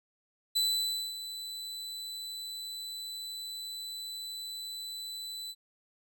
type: tone with ADSR envelope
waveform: 40% pulse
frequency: 3993 Hz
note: B7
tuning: 18 cents sharp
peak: -24 dBFS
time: 0.55-5.55 s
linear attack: 15 ms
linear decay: 570 ms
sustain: -13 dB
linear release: 49 ms
effects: none